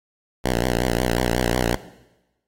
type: tone with vibrato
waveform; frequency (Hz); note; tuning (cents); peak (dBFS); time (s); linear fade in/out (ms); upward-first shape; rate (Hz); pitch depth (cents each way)
5% pulse; 60.5; B1; -35; -8; 0.44-1.76; 10; sine; 5.5; 110
effects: noise-tail reverb RT60 1.0 s tail -17 dB re dry + AAC 48 kbps